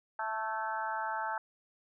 harmonic tone with a mistuned harmonic, 220 Hz, A3, in tune, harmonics 3 / 4 / 5 / 6 / 7 / 8, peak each -43 / -35 / -44 / -40 / -40 / -49 dBFS, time 0.19-1.38 s, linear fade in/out 2 ms, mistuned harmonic 8, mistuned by -49 cents, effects none

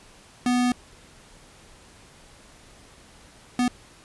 square tone bursts at uneven times, 246.9 Hz, B3, in tune, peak -20 dBFS, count 2, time 0.46-0.72 / 3.59-3.68 s, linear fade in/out 2 ms, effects pink hiss -51 dBFS RMS until 4.04 s + resampled to 24000 Hz

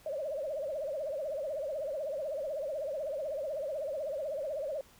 sine tone with vibrato, 582 Hz, D5, 16 cents flat, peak -33 dBFS, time 0.06-4.81 s, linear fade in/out 2 ms, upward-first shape triangle, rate 16 Hz, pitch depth 200 cents each way, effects pink hiss -60 dBFS RMS until 4.99 s

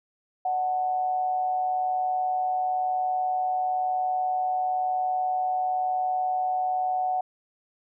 sine tone with amplitude modulation, 740 Hz, F#5, in tune, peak -21 dBFS, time 0.45-7.21 s, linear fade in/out 5 ms, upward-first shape sine, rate 141 Hz, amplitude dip 45%, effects none

